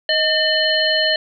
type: harmonic tone with a mistuned harmonic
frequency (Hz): 602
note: D5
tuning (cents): +43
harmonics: 1 / 3 / 5 / 7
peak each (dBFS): -20 / -20 / -20 / -20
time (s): 0.09-1.16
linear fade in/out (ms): 2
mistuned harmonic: 1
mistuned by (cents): +73
effects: none